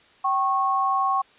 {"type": "tone pair together", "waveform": "sine", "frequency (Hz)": [773, 1095], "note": ["G5", "C#6"], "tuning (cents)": [-24, -22], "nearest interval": "tritone", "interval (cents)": 602, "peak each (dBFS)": [-24, -21], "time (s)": [0.24, 1.22], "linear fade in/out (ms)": 10, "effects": ["white hiss -55 dBFS RMS until 1.38 s", "resampled to 8000 Hz"]}